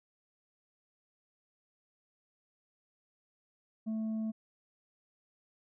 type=tone with tanh clipping; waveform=triangle; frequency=220 Hz; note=A3; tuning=in tune; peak=-33 dBFS; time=3.86-4.32 s; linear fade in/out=20 ms; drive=8 dB; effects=none